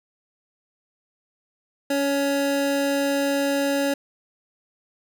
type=tone pair together; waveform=square; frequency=280.9 / 558 Hz; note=C#4 / C#5; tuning=+23 / +11 cents; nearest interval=octave; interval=1188 cents; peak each=-24 dBFS; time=1.9-3.94 s; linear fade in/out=5 ms; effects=none